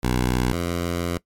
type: tone pair in turn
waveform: 10% pulse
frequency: 62 / 86.43 Hz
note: B1 / F2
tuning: +7 / -17 cents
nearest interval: tritone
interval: 576 cents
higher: second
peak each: -11 / -15 dBFS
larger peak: first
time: 0.03-0.52 / 0.52-1.18 s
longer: second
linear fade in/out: 5 ms
effects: noise-tail reverb RT60 0.1 s tail -20 dB re dry + MP3 64 kbps